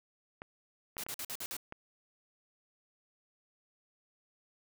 clicks, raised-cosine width 0.5 ms, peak -28 dBFS, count 4, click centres 0.419 / 0.968 / 1.065 / 1.724 s
white noise bursts, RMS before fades -40 dBFS, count 6, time 0.98-1.566 s, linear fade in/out 0 ms, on 56 ms, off 50 ms
effects none

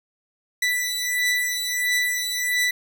sawtooth beating tone pair, 1975.5 / 1977 Hz, B6 / B6, 0 / +1 cents, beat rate 1.5 Hz, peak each -22 / -20 dBFS, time 0.62-2.71 s, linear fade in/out 5 ms, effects none

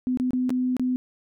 sine tone with dropouts, 252.9 Hz, B3, 41 cents sharp, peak -21 dBFS, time 0.07-0.96 s, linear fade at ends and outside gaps 0 ms, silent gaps 0.173-0.199 / 0.307-0.333 / 0.494-0.504 / 0.767-0.796 s, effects none

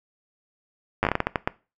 slowing click train, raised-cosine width 0.5 ms, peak -6 dBFS, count 11, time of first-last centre 1.03-1.475 s, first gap 9 ms, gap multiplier 1.33, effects noise-tail reverb RT60 0.3 s tail -20 dB re dry

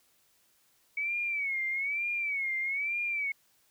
sine tone with vibrato, 2251 Hz, C#7, 26 cents sharp, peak -29 dBFS, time 0.97-3.32 s, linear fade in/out 5 ms, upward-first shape sine, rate 1.1 Hz, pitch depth 120 cents each way, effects white hiss -68 dBFS RMS until 3.7 s

